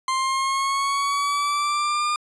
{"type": "linear sweep", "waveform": "40% pulse", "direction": "up", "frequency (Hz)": [1046.5, 1210], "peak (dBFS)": -20, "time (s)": [0.08, 2.16], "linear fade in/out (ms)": 2, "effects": ["resampled to 22050 Hz"]}